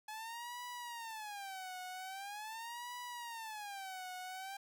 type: tone with vibrato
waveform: sawtooth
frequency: 848 Hz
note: G#5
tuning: 36 cents sharp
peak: -40 dBFS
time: 0.08-4.57 s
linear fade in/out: 5 ms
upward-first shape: sine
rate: 0.43 Hz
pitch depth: 250 cents each way
effects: none